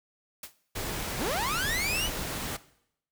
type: noise with exponential decay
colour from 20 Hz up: white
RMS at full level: -35 dBFS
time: 0.43-0.55 s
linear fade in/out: 5 ms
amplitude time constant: 25 ms
type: noise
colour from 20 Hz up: pink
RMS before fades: -34 dBFS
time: 0.75-2.57 s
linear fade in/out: 10 ms
type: linear sweep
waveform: sawtooth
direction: up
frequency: 73.42 to 3076 Hz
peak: -25 dBFS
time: 1.16-2.1 s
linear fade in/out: 50 ms
effects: noise-tail reverb RT60 0.7 s tail -17 dB re dry